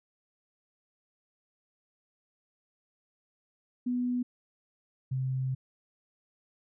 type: tone pair in turn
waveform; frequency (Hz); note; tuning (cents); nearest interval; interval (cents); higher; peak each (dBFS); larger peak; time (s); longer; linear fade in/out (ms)
sine; 246.9 / 130.79; B3 / C3; 0 / 0; major seventh; 1100; first; -27 / -28; first; 3.86-4.23 / 5.11-5.55; second; 10
effects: none